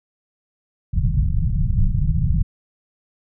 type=low-pass noise; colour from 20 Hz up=pink; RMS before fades=-18 dBFS; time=0.93-2.43 s; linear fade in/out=10 ms; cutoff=170 Hz; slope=48 dB/octave; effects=none